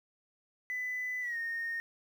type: tone with pitch glide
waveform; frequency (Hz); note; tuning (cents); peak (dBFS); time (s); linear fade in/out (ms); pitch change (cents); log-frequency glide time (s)
sine; 2000 to 1844.6; B6 to A#6; +21 to -19; -32; 0.7-1.8; 0; -140; 1.21-1.37
effects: tanh soft clip ceiling -30 dBFS + 10-bit